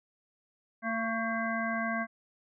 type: harmonic tone with a mistuned harmonic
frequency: 226.8 Hz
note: A#3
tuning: 47 cents flat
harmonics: 1 / 3 / 5 / 7 / 9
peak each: -34 / -35 / -37 / -35 / -39 dBFS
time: 0.82-2.07 s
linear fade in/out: 50 ms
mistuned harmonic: 5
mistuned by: -29 cents
effects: none